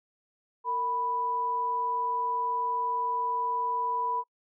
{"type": "tone pair together", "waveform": "sine", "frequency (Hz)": [459.5, 987.2], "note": ["A#4", "B5"], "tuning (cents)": [-25, -1], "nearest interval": "octave + minor second", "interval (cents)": 1324, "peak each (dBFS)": [-38, -27], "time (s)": [0.64, 4.24], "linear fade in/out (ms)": 50, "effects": ["noise-tail reverb RT60 0.1 s tail -25 dB re dry"]}